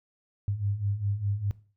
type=beating tone pair; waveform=sine; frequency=98.1 / 103 Hz; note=G2 / G#2; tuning=+2 / -14 cents; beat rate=4.9 Hz; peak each=-32 / -28 dBFS; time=0.48-1.51 s; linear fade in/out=0 ms; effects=noise-tail reverb RT60 0.4 s tail -19 dB re dry